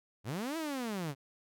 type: linear two-way sweep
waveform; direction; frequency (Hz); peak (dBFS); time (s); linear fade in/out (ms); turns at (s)
sawtooth; up then down; 89.3 to 333.3 to 129.3; -31; 0.24-1.15; 50; 0.57
effects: none